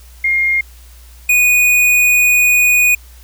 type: tone pair in turn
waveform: sine / square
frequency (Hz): 2128 / 2475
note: C7 / D#7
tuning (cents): +29 / -10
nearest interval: minor third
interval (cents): 261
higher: second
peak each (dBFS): -11 / -9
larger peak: second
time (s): 0.24-0.61 / 1.29-2.95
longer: second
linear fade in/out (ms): 5
effects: added 60 Hz sine -37 dBFS peak until 3.23 s + white hiss -46 dBFS RMS until 3.23 s